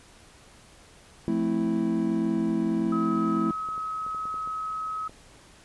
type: chord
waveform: triangle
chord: F major seventh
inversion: none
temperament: equal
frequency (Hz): 174.61 / 220 / 261.6 / 329.6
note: F3 / A3 / C4 / E4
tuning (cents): 0 / 0 / 0 / 0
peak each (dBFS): -30 / -25 / -30 / -25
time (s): 1.28-3.51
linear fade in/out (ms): 0
type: tone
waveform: sine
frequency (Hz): 1278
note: D#6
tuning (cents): +46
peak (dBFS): -29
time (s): 2.92-5.08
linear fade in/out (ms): 5
type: clicks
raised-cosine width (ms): 2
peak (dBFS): -33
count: 8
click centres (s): 3.688 / 3.779 / 4.065 / 4.147 / 4.255 / 4.342 / 4.475 / 5.095
effects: pink hiss -53 dBFS RMS until 5.64 s + resampled to 24000 Hz